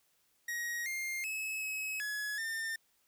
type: tone with pitch steps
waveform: 45% pulse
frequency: 1890 / 2116 / 2584 / 2564 / 1691 / 1804 Hz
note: A#6 / C7 / E7 / E7 / G#6 / A6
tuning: +23 / +19 / -35 / -49 / +31 / +43 cents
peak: -35 dBFS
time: 0.48-2.76 s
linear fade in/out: 5 ms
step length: 380 ms
effects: white hiss -73 dBFS RMS until 3.07 s